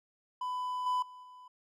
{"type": "tone with level steps", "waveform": "triangle", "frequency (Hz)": 1000, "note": "B5", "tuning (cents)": 21, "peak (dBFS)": [-31, -26, -46, -48], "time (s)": [0.41, 1.48], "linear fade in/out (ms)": 5, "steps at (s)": [0.86, 1.02, 1.23], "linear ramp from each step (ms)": 5, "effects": []}